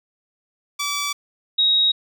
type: tone pair in turn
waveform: 10% pulse / sine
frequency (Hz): 1153 / 3790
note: D6 / A#7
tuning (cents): -32 / +28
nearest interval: octave + major sixth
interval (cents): 2060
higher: second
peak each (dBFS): -14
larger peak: neither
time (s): 0.79-1.13 / 1.58-1.92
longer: neither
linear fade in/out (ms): 10
effects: none